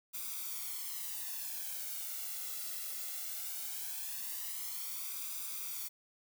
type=noise with flanger; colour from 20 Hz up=blue; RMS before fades=-41 dBFS; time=0.13-5.89 s; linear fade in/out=20 ms; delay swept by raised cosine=0.83 to 1.5 ms; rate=0.19 Hz; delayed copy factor=+0.75; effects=none